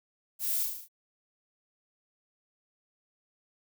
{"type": "noise with echo", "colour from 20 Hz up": "violet", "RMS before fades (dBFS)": -32, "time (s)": [0.39, 0.67], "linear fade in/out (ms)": 50, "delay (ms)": 36, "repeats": 6, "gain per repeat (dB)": -3, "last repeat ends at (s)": 0.886, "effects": []}